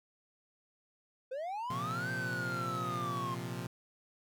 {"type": "linear two-way sweep", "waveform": "triangle", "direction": "up then down", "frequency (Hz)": [493.9, 1568, 1054], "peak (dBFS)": -34, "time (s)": [1.31, 3.35], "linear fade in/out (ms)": 10, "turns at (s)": 2.11}
{"type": "chord", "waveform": "sawtooth", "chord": "Bb suspended second", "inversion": "none", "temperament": "equal", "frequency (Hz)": [116.54, 130.81, 174.61], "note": ["Bb2", "C3", "F3"], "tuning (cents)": [0, 0, 0], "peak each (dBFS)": -38, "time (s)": [1.7, 3.67], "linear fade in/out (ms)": 5}
{"effects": []}